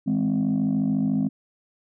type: chord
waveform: sine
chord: E augmented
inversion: none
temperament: equal with one note detuned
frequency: 161.42 / 207.7 / 261.6 Hz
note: E3 / G#3 / B#3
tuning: -36 / 0 / 0 cents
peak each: -26 / -22 / -22 dBFS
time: 0.06-1.29 s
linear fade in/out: 20 ms
effects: tanh soft clip ceiling -16 dBFS